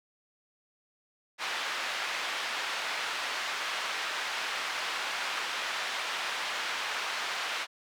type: band-pass noise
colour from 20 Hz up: pink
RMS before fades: -34 dBFS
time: 1.38-7.67 s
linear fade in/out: 50 ms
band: 1100 to 3800 Hz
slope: 12 dB/octave
effects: none